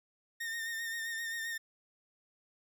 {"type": "tone with vibrato", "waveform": "40% pulse", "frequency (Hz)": 1829, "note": "A#6", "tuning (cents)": -33, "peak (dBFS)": -35, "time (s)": [0.4, 1.58], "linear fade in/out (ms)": 10, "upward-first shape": "sine", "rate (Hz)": 7.6, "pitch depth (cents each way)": 34, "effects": []}